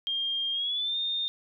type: tone with pitch glide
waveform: sine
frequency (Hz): 3210 to 3645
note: G7 to A#7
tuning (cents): +40 to -40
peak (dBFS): -27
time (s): 0.07-1.28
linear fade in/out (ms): 0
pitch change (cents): +220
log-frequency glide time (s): 0.52-0.97
effects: none